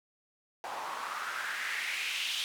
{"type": "noise with band-pass filter sweep", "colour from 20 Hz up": "white", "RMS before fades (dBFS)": -36, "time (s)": [0.64, 2.44], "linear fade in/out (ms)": 0, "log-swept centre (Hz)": [820, 3300], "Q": 3.3, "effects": []}